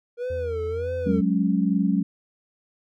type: tone with vibrato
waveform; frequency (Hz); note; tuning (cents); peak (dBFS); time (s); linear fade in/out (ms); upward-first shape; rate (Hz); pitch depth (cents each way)
triangle; 471.4; A#4; +19; -24; 0.17-1.22; 50; sine; 1.6; 140
type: tone with pitch glide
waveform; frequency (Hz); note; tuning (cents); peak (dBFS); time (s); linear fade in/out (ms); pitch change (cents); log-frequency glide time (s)
triangle; 82.9 to 85.97; E2 to F2; +10 to -27; -29; 0.3-1.21; 5; +63; 0.69-0.75
type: chord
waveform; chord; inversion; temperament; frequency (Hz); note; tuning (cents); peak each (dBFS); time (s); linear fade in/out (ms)
sine; F# suspended second; none; equal; 185 / 207.7 / 277.2; F#3 / G#3 / C#4; 0 / 0 / 0; -22 / -23 / -25; 1.06-2.03; 10
effects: none